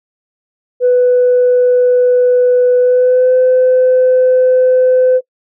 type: tone with pitch glide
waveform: sine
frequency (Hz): 496.2 to 509.6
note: B4 to C5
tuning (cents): +8 to -46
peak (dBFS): -5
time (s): 0.8-5.21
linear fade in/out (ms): 50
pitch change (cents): +46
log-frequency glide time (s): 2.79-3.35
effects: noise-tail reverb RT60 0.1 s tail -22 dB re dry + tanh soft clip ceiling -3 dBFS